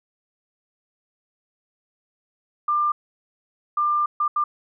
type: tone bursts at uneven times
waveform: sine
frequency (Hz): 1194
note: D6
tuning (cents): +28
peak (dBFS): -18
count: 4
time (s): 2.68-2.92 / 3.77-4.06 / 4.2-4.28 / 4.36-4.44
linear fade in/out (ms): 5
effects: none